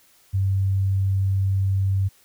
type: tone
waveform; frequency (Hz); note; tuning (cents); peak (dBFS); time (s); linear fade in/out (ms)
sine; 96.8; G2; -21; -18; 0.33-2.09; 20
effects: white hiss -57 dBFS RMS until 2.24 s